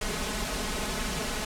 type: noise with comb filter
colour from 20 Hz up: pink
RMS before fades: -31 dBFS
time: 0.01-1.45 s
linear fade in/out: 5 ms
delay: 4.7 ms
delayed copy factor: +0.8
effects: low-pass 10000 Hz 12 dB/octave